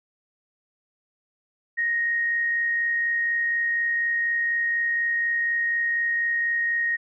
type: tone with amplitude modulation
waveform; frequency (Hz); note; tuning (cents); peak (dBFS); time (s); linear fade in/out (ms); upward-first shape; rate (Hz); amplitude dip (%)
sine; 1869; A#6; +4; -20; 1.77-6.97; 20; sine; 64.1; 25
effects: none